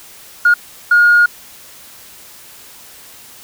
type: tone bursts at uneven times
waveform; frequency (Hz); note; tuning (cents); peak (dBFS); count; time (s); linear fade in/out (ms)
sine; 1430; F6; +41; -5; 2; 0.45-0.54 / 0.91-1.26; 5
effects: tanh soft clip ceiling -2 dBFS + white hiss -39 dBFS RMS until 3.43 s